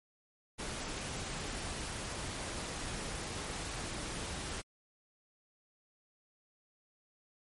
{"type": "noise", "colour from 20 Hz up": "pink", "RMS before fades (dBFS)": -40, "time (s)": [0.58, 4.62], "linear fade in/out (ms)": 20, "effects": ["MP3 48 kbps"]}